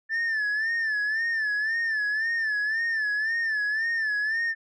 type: tone with vibrato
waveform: sine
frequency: 1760 Hz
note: A6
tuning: in tune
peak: -21 dBFS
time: 0.09-4.55 s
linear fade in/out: 50 ms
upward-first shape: sine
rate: 1.9 Hz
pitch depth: 88 cents each way
effects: tanh soft clip ceiling -23 dBFS